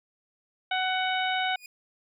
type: harmonic tone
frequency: 746 Hz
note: F#5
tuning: 14 cents sharp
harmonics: 1 / 2 / 3 / 4 / 5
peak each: -28 / -31 / -33 / -34 / -35 dBFS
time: 0.71-1.56 s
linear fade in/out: 5 ms
type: tone with exponential growth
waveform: sawtooth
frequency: 2459 Hz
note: D#7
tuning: 21 cents flat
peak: -36 dBFS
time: 1.51-1.66 s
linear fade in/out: 2 ms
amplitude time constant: 32 ms
effects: none